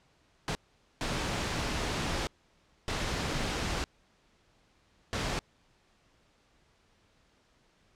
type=noise bursts at uneven times; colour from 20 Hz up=pink; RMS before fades=-32 dBFS; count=4; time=0.48-0.55 / 1.01-2.27 / 2.88-3.84 / 5.13-5.39 s; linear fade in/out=0 ms; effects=pink hiss -67 dBFS RMS until 7.95 s + low-pass 6000 Hz 12 dB/octave